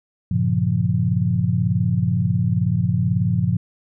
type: chord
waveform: sine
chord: G half-diminished seventh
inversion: none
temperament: equal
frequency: 98 / 116.54 / 138.59 / 174.61 Hz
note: G2 / Bb2 / Db3 / F3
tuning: 0 / 0 / 0 / 0 cents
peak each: -23 / -21 / -24 / -21 dBFS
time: 0.31-3.57 s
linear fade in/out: 5 ms
effects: none